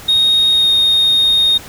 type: tone with pitch glide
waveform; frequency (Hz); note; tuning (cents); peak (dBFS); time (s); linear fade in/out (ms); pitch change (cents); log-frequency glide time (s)
sine; 3729 to 3705; A#7 to A#7; 0 to -11; -7; 0.08-1.58; 10; -11; 0.53-0.69
effects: tanh soft clip ceiling -7 dBFS + pink hiss -34 dBFS RMS until 1.68 s